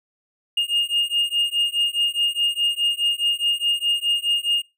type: beating tone pair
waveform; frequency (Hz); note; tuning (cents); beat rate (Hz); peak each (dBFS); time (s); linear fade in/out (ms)
triangle; 2835 / 2839.8; F7 / F7; +25 / +28; 4.8; -21; 0.57-4.62; 5
effects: noise-tail reverb RT60 0.2 s tail -19 dB re dry